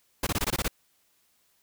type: noise bursts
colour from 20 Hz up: pink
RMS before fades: -27 dBFS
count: 8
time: 0.23-0.681 s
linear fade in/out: 5 ms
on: 38 ms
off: 21 ms
effects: white hiss -68 dBFS RMS until 1.62 s